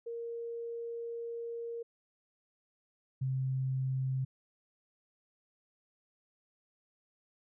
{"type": "tone pair in turn", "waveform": "sine", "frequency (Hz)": [466.2, 131.62], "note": ["A#4", "C3"], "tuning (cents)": [0, 11], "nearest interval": "octave + minor seventh", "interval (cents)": 2189, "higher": "first", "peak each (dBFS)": [-37, -30], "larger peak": "second", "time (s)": [[0.06, 1.83], [3.21, 4.25]], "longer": "first", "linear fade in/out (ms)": 10, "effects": []}